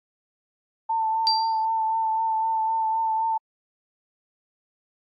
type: tone with vibrato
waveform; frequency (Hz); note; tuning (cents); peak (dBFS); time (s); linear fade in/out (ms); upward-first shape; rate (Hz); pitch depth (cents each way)
sine; 890; A5; +20; -21; 0.89-3.38; 10; triangle; 3.9; 25
type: tone with exponential decay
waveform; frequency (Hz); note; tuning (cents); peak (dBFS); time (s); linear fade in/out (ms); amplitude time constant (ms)
sine; 4700; D8; +1; -16; 1.27-1.65; 0; 82
effects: AAC 64 kbps